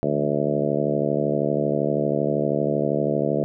harmonic tone with a mistuned harmonic, 72.7 Hz, D2, 17 cents flat, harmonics 2 / 3 / 4 / 5 / 6 / 7 / 8 / 9, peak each -28 / -28 / -28 / -28 / -28 / -28 / -28 / -28 dBFS, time 0.03-3.44 s, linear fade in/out 0 ms, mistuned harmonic 2, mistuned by +33 cents, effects none

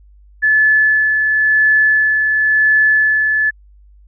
sine tone with tremolo, 1729 Hz, A6, 31 cents flat, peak -8 dBFS, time 0.42-3.51 s, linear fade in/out 20 ms, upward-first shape sine, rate 0.95 Hz, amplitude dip 35%, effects added 50 Hz sine -42 dBFS peak until 4.07 s

